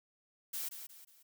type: noise with echo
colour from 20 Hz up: blue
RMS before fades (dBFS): -39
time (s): 0.53-0.69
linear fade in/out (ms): 10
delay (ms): 180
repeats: 3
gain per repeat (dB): -8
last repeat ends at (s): 1.23
effects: none